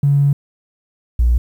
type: tone pair in turn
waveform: triangle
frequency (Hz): 141.7 / 59.58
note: C#3 / A#1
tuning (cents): +38 / +38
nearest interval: octave + minor third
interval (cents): 1500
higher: first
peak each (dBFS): -6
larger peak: neither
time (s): 0.03-0.33 / 1.19-1.38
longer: first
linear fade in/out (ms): 5
effects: tanh soft clip ceiling -8 dBFS + 8-bit